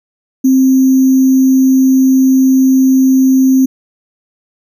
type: tone with sample-and-hold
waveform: sine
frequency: 263.2 Hz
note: C4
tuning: 10 cents sharp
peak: -5 dBFS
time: 0.44-3.66 s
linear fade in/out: 10 ms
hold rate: 6300 Hz
effects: none